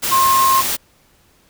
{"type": "tone in noise", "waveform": "sine", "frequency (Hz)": 1065, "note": "C6", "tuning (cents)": 30, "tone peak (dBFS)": -11, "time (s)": [0.11, 0.62], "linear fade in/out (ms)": 20, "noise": "white", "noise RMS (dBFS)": -20, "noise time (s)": [0.02, 0.77], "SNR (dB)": 6, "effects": ["pink hiss -55 dBFS RMS until 1.49 s"]}